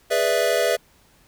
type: chord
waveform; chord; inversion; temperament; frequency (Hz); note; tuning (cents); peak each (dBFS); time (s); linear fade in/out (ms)
square; E dominant seventh; first; equal; 415.3 / 493.9 / 587.3 / 659.3; G#4 / B4 / D5 / E5; 0 / 0 / 0 / 0; -27 / -24 / -25 / -23; 0.1-0.77; 20
effects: pink hiss -57 dBFS RMS until 1.27 s